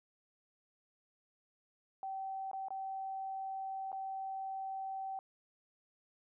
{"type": "tone with dropouts", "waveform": "sine", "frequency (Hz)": 771, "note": "G5", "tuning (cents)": -29, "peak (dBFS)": -38, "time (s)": [2.03, 5.19], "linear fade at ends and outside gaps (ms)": 1, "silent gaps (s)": [[2.514, 2.532], [2.684, 2.705], [3.918, 3.928]], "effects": []}